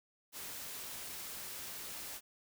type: noise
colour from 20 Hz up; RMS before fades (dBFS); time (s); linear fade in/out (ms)
white; -45; 0.32-2.21; 50
effects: none